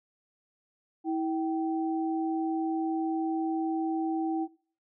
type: tone pair together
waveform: sine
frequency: 323.9 / 774.8 Hz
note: E4 / G5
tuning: -30 / -20 cents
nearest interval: octave + minor third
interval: 1510 cents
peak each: -27 / -34 dBFS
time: 1.04-4.48 s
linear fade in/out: 50 ms
effects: noise-tail reverb RT60 0.4 s tail -17 dB re dry